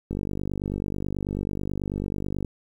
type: click train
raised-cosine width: 3 ms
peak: -16 dBFS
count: 116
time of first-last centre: 0.11-2.447 s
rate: 49.2 Hz
effects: 9-bit